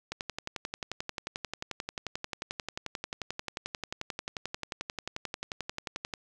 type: click train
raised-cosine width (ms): 0.2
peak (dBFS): -17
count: 69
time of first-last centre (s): 0.12-6.138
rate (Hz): 11.3
effects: none